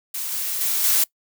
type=noise with level steps; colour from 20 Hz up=blue; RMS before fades=-28 / -26 / -22 / -18 dBFS; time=0.14-1.04 s; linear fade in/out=5 ms; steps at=0.32 / 0.61 / 0.84 s; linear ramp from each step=2 ms; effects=noise-tail reverb RT60 0.1 s tail -22 dB re dry